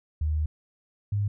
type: tone pair in turn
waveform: sine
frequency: 76.7 / 102.38 Hz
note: D#2 / G#2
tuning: -24 / -24 cents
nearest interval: perfect fourth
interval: 500 cents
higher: second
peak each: -23 dBFS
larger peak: neither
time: 0.21-0.46 / 1.12-1.28 s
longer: first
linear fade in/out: 5 ms
effects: none